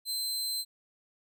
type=tone; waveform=sawtooth; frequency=4100 Hz; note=C8; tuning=36 cents flat; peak=-28 dBFS; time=0.05-0.65 s; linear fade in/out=50 ms; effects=none